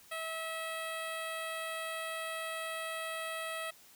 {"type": "tone with notch filter", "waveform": "10% pulse", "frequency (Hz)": 648, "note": "E5", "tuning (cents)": -30, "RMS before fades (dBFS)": -39, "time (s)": [0.11, 3.71], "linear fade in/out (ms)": 10, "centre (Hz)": 5500, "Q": 0.93, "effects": ["white hiss -59 dBFS RMS until 3.95 s"]}